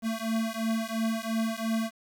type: beating tone pair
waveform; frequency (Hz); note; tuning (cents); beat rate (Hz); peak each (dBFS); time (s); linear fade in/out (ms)
square; 222.8 / 225.7; A3 / A3; +22 / +44; 2.9; -31; 0.02-1.91; 50
effects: 9-bit